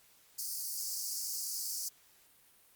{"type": "high-pass noise", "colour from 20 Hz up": "pink", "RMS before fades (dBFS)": -38, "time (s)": [0.38, 1.89], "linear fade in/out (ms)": 10, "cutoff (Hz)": 4600, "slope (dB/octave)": 96, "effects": ["white hiss -64 dBFS RMS until 2.75 s", "Opus 48 kbps"]}